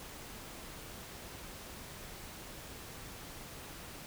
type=silence; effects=pink hiss -48 dBFS RMS until 4.06 s